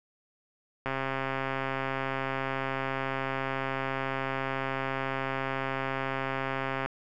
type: click train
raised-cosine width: 0.5 ms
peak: -16 dBFS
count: 805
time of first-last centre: 0.86-6.86 s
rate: 134 Hz
effects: none